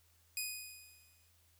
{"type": "tone with exponential decay", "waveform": "10% pulse", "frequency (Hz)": 2489, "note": "D#7", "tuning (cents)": 0, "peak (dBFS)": -26, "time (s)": [0.37, 1.29], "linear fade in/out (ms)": 1, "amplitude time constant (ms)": 200, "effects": ["added 83 Hz sine -70 dBFS peak until 1.59 s", "white hiss -71 dBFS RMS until 1.59 s"]}